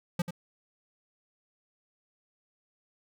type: tone with echo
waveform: square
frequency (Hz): 174.61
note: F3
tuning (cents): 0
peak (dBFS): -26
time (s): 0.19-0.22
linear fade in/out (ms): 5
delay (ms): 88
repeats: 1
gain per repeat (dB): -9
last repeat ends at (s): 0.308
effects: none